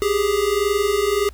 square tone pair together, 393.7 / 415.3 Hz, G4 / G#4, +8 / 0 cents, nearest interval minor second, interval 92 cents, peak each -22 / -20 dBFS, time 0.02-1.29 s, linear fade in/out 0 ms, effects added 60 Hz sine -37 dBFS peak until 1.33 s + pink hiss -53 dBFS RMS until 1.33 s

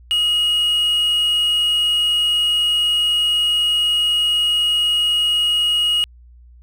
triangle tone with quantisation, 2886 Hz, F#7, 44 cents flat, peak -13 dBFS, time 0.11-6.04 s, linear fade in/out 0 ms, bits 6, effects added 60 Hz sine -42 dBFS peak until 6.62 s

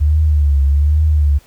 sine tone with vibrato, 73.3 Hz, D2, 3 cents flat, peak -9 dBFS, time 0-1.39 s, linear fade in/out 20 ms, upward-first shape triangle, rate 1.2 Hz, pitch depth 110 cents each way, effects pink hiss -49 dBFS RMS until 1.46 s

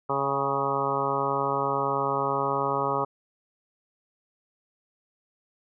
harmonic tone with a mistuned harmonic, 138.4 Hz, C#3, 2 cents flat, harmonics 1 / 2 / 3 / 4 / 5 / 6 / 7 / 8 / 9, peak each -36 / -37 / -31 / -32 / -36 / -32 / -31 / -31 / -31 dBFS, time 0.09-3.05 s, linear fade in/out 10 ms, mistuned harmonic 6, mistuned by -19 cents, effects none

